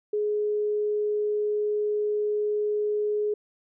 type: tone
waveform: sine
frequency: 419.4 Hz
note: G#4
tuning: 17 cents sharp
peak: -23 dBFS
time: 0.13-3.34 s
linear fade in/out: 5 ms
effects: none